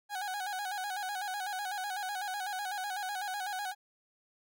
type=tone with vibrato; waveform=30% pulse; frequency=784 Hz; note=G5; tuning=in tune; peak=-32 dBFS; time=0.09-3.75 s; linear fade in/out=50 ms; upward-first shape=square; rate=8 Hz; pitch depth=86 cents each way; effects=none